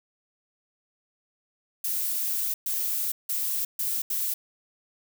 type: noise bursts at uneven times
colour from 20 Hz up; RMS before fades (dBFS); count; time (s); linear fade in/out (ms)
violet; -28; 5; 1.84-2.54 / 2.66-3.12 / 3.29-3.65 / 3.79-4.02 / 4.1-4.34; 5
effects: none